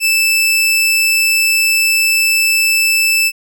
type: tone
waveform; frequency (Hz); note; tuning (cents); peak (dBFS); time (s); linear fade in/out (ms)
sawtooth; 2637; E7; 0; -7; 0-3.32; 50
effects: none

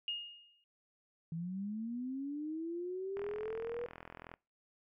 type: tone with exponential decay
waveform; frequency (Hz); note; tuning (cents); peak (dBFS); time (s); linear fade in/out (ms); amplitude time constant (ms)
sine; 2848; F7; +33; -33; 0.08-0.64; 1; 120
type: linear sweep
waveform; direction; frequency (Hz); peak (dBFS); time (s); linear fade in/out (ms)
sine; up; 160 to 484.6; -37; 1.32-3.86; 2
type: click train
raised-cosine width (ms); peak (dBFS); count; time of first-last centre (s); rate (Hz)
0.5; -32; 50; 3.17-4.339; 41.9
effects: noise-tail reverb RT60 0.3 s tail -25 dB re dry

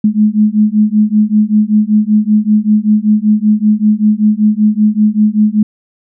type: beating tone pair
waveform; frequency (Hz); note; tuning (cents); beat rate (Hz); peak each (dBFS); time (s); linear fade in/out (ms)
sine; 209.8 / 215; G#3 / A3; +18 / -40; 5.2; -10; 0.04-5.63; 5
effects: none

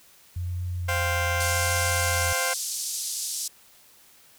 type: tone with vibrato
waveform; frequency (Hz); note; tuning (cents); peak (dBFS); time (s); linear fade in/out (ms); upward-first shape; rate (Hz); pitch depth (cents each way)
sine; 87.7; F2; +8; -27; 0.36-2.33; 5; sine; 0.87; 34
type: chord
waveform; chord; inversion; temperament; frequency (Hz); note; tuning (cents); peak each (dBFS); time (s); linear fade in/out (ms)
15% pulse; C suspended fourth; none; just; 523.3 / 697.7 / 784.9; C5 / F5 / G5; 0 / -2 / +2; -22 / -24 / -27; 0.88-2.54; 10
type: band-pass noise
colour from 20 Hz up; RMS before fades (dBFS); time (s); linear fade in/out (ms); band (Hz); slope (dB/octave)
pink; -31; 1.4-3.48; 5; 4900 to 11000; 24
effects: white hiss -55 dBFS RMS until 4.38 s

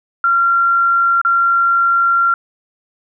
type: tone with dropouts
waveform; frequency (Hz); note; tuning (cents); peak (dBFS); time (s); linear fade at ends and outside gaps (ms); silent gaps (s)
sine; 1376; F6; -26; -10; 0.24-2.34; 2; 1.215-1.249
effects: none

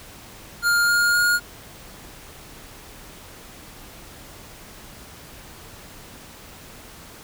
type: tone with pitch steps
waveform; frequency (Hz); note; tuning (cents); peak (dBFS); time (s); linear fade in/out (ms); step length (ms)
square; 1408 / 1418.6 / 1429.3; F6 / F6 / F6; +14 / +27 / +40; -17; 0.62-1.4; 50; 260
effects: pink hiss -43 dBFS RMS until 7.23 s

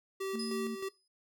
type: tone with tremolo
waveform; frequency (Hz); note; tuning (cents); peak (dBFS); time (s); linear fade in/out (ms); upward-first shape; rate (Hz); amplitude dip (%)
square; 386.3; G4; -25; -35; 0.2-0.89; 10; square; 3.2; 50
type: tone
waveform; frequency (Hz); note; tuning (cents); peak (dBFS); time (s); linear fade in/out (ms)
sine; 226.5; A#3; -50; -35; 0.33-0.76; 20
type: tone with exponential decay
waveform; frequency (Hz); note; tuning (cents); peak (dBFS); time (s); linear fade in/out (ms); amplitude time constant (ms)
35% pulse; 5020; D#8; +15; -35; 0.39-1.08; 5; 150
effects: noise-tail reverb RT60 0.2 s tail -20 dB re dry

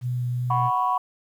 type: tone with vibrato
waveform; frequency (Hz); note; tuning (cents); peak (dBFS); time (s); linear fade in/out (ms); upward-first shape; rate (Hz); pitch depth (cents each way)
sine; 123.47; B2; 0; -23; 0.01-0.71; 50; sine; 2.7; 9
type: chord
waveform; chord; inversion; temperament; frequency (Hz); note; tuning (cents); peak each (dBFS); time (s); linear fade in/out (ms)
sine; F# suspended fourth; none; equal; 740 / 987.8 / 1108.7; F#5 / B5 / C#6; 0 / 0 / 0; -25 / -23 / -24; 0.5-0.98; 5
effects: tanh soft clip ceiling -11 dBFS + 9-bit

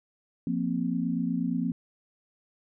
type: chord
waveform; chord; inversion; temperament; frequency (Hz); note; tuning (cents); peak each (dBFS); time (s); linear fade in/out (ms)
sine; F suspended fourth; none; equal; 174.61 / 233.1 / 261.6; F3 / Bb3 / C4; 0 / 0 / 0; -30; 0.47-1.72; 2
effects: none

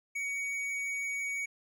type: tone with tanh clipping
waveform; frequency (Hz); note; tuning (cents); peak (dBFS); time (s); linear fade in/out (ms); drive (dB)
triangle; 2247; C#7; +23; -34; 0.15-1.46; 10; 14
effects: none

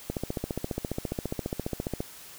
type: click train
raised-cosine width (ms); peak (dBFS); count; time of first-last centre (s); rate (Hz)
2; -16; 29; 0.1-2.005; 14.7
effects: white hiss -47 dBFS RMS until 2.38 s

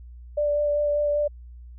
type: tone with vibrato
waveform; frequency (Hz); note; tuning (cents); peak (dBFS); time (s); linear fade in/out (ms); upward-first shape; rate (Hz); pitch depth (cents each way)
sine; 587.3; D5; 0; -20; 0.37-1.28; 10; sine; 5.1; 12
effects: added 60 Hz sine -40 dBFS peak until 1.78 s

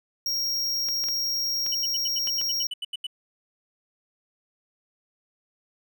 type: tone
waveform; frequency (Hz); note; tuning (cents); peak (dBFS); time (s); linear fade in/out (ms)
square; 5590; F8; +1; -25; 0.26-2.67; 2
type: clicks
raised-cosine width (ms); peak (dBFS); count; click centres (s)
0.2; -21; 6; 0.887 / 1.039 / 1.086 / 1.664 / 2.273 / 2.414
type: tone bursts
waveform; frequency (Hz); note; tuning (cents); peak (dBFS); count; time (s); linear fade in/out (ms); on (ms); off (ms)
triangle; 2979; F#7; +11; -27; 13; 1.72-3.068; 5; 28; 82
effects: none

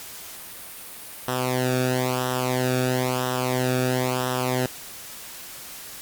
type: tone with flanger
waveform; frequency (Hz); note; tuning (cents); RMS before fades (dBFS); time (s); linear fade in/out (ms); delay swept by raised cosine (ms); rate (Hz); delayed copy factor
sawtooth; 127.2; C3; -48; -24; 1.28-4.66; 0; 0.44 to 0.99; 1; -0.85
effects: white hiss -39 dBFS RMS until 6.01 s + Opus 48 kbps

